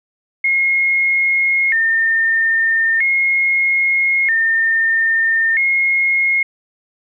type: tone with vibrato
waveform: sine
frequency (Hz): 1975.5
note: B6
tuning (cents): 0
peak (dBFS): -12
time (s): 0.44-6.43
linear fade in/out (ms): 5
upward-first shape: square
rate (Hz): 0.39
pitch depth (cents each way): 150
effects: none